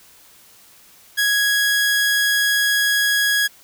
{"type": "tone", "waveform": "sawtooth", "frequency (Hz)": 1661.2, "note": "G#6", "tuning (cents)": 0, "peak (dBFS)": -12, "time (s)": [1.17, 3.48], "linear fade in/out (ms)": 20, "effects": ["white hiss -49 dBFS RMS until 3.63 s"]}